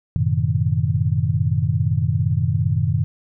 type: chord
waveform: sine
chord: F# diminished seventh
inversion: none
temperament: equal with one note detuned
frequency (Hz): 92.5 / 110 / 127.6 / 155.56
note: F#2 / A2 / C3 / Eb3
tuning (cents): 0 / 0 / -43 / 0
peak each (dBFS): -22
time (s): 0.16-3.04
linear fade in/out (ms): 0
effects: none